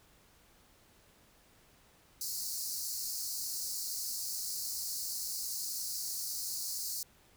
pink high-pass noise, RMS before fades -38 dBFS, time 2.21-7.03 s, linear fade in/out 2 ms, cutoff 4300 Hz, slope 96 dB/octave, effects pink hiss -64 dBFS RMS until 7.36 s

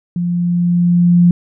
sine tone with level ramp, 174.61 Hz, F3, in tune, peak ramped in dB -15 to -5 dBFS, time 0.16-1.31 s, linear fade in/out 2 ms, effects none

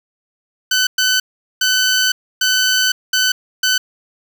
15% pulse tone bursts at uneven times, 1511 Hz, F#6, 36 cents sharp, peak -6 dBFS, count 6, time 0.71-0.87 / 0.98-1.2 / 1.61-2.12 / 2.41-2.92 / 3.13-3.32 / 3.63-3.78 s, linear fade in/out 5 ms, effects none

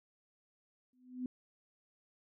sine tone with exponential growth, 252.1 Hz, B3, 36 cents sharp, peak -33 dBFS, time 0.93-1.26 s, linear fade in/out 2 ms, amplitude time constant 71 ms, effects none

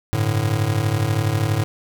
square chord, G suspended second, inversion none, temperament just, 98 / 110.25 / 147 Hz, G2 / A2 / D3, 0 / +4 / +2 cents, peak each -25 / -21 / -25 dBFS, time 0.13-1.64 s, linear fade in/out 0 ms, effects none

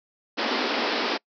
pink band-pass noise, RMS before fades -26 dBFS, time 0.37-1.18 s, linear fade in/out 20 ms, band 220 to 5300 Hz, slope 96 dB/octave, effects noise-tail reverb RT60 0.1 s tail -26 dB re dry

